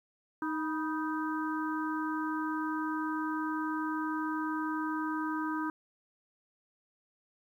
harmonic tone with a mistuned harmonic, 310.9 Hz, D#4, 1 cent flat, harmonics 1 / 3 / 4 / 5, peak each -33 / -38 / -39 / -40 dBFS, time 0.42-5.7 s, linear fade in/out 2 ms, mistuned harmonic 3, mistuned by +73 cents, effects 11-bit

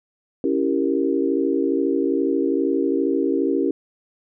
sine chord, C# diminished seventh, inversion none, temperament equal, 277.2 / 329.6 / 392 / 466.2 Hz, C#4 / E4 / G4 / Bb4, 0 / 0 / 0 / 0 cents, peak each -22 / -23 / -23 / -26 dBFS, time 0.44-3.71 s, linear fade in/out 2 ms, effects none

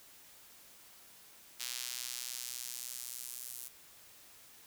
square tone with high-pass filter sweep, 61.74 Hz, B1, in tune, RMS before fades -43 dBFS, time 1.59-3.69 s, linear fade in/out 20 ms, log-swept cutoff 3900 to 10000 Hz, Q 0.85, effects white hiss -58 dBFS RMS until 4.66 s

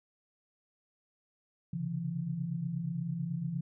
sine tone cluster, 133 / 141.7 / 169.5 Hz, C3 / C#3 / E3, +29 / +38 / +49 cents, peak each -40 / -39 / -34 dBFS, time 1.73-3.61 s, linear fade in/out 5 ms, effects none

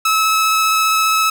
sawtooth tone with vibrato, 1297 Hz, E6, 28 cents flat, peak -9 dBFS, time 0.05-1.3 s, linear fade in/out 5 ms, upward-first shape triangle, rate 15 Hz, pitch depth 10 cents each way, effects none

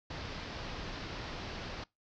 pink low-pass noise, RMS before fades -42 dBFS, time 0.1-1.84 s, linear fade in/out 5 ms, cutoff 5400 Hz, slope 48 dB/octave, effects noise-tail reverb RT60 0.2 s tail -23 dB re dry

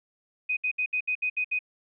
sine tone bursts, 2499 Hz, D#7, 7 cents sharp, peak -24 dBFS, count 8, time 0.49-1.591 s, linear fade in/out 10 ms, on 79 ms, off 67 ms, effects none

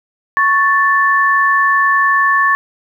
sine tone pair together, 1108 / 1758.8 Hz, C#6 / A6, -1 / -1 cents, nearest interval minor sixth, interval 800 cents, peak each -12 dBFS, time 0.37-2.55 s, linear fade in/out 0 ms, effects 8-bit

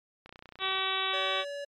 click train, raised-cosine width 0.3 ms, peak -31 dBFS, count 17, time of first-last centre 0.26-0.786 s, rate 30.4 Hz
harmonic tone, 381.3 Hz, G4, 48 cents flat, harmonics 1 / 2 / 3 / 4 / 5 / 6 / 7 / 8 / 9 / 10, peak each -40 / -39 / -34 / -39 / -40 / -38 / -38 / -39 / -35 / -34 dBFS, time 0.59-1.45 s, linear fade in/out 50 ms
square tone, 570 Hz, C#5, 48 cents sharp, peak -36 dBFS, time 1.13-1.65 s, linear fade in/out 10 ms
effects low-pass 6000 Hz 12 dB/octave + MP3 96 kbps

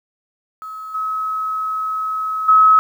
sine tone with level steps, 1283 Hz, E6, 47 cents flat, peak -28 / -19 / -7 dBFS, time 0.62-2.79 s, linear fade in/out 0 ms, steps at 0.94 / 2.48 s, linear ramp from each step 10 ms, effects 8-bit

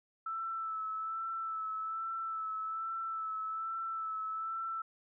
sine tone with vibrato, 1318.5 Hz, E6, in tune, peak -35 dBFS, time 0.26-4.82 s, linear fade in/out 5 ms, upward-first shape sine, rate 1.2 Hz, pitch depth 26 cents each way, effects none

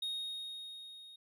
triangle tone with level ramp, 3729 Hz, A#7, in tune, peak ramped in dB -33 to -50 dBFS, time 0.02-1.16 s, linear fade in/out 5 ms, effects none

